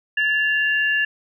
sine tone pair together, 1722.5 / 2778 Hz, A6 / F7, -37 / -10 cents, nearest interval minor sixth, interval 827 cents, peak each -18 / -23 dBFS, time 0.17-1.05 s, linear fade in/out 5 ms, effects none

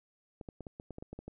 clicks, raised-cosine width 2 ms, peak -30 dBFS, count 11, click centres 0.412 / 0.488 / 0.607 / 0.668 / 0.799 / 0.907 / 0.984 / 1.025 / 1.13 / 1.19 / 1.28 s, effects none

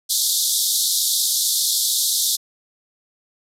pink band-pass noise, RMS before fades -20 dBFS, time 0.09-2.37 s, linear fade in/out 20 ms, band 3500 to 14000 Hz, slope 96 dB/octave, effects none

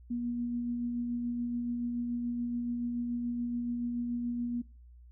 sine tone with tremolo, 239.7 Hz, A#3, 48 cents sharp, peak -30 dBFS, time 0.1-4.62 s, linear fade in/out 10 ms, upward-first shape sine, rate 7 Hz, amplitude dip 25%, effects noise-tail reverb RT60 0.4 s tail -22 dB re dry + added 60 Hz sine -51 dBFS peak until 5.11 s

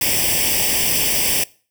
white noise with comb filter, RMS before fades -18 dBFS, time 0.01-1.44 s, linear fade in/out 5 ms, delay 0.37 ms, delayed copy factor +0.9, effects noise-tail reverb RT60 0.4 s tail -22 dB re dry

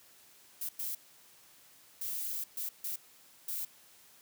violet noise bursts at uneven times, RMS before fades -37 dBFS, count 6, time 0.61-0.69 / 0.79-0.95 / 2.01-2.44 / 2.57-2.69 / 2.84-2.96 / 3.48-3.65 s, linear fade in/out 5 ms, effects white hiss -60 dBFS RMS until 4.21 s + high-pass 80 Hz 12 dB/octave

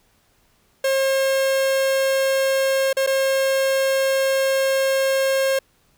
45% pulse tone with dropouts, 537 Hz, C5, 45 cents sharp, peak -17 dBFS, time 0.84-5.59 s, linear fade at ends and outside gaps 5 ms, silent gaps 2.93-2.968 / 3.065-3.072 s, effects pink hiss -61 dBFS RMS until 5.97 s

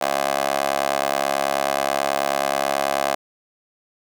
15% pulse tone with high-pass filter, 69.3 Hz, C#2, in tune, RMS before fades -22 dBFS, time 0.01-3.15 s, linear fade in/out 5 ms, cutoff 640 Hz, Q 2.1, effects none

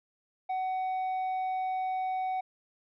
sine tone with tanh clipping, 750 Hz, F#5, 23 cents sharp, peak -30 dBFS, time 0.49-2.41 s, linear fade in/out 10 ms, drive 5 dB, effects none

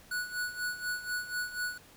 square tone with tremolo, 1471 Hz, F#6, 11 cents flat, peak -31 dBFS, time 0.11-1.78 s, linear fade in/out 5 ms, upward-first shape sine, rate 4.1 Hz, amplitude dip 75%, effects pink hiss -57 dBFS RMS until 1.96 s

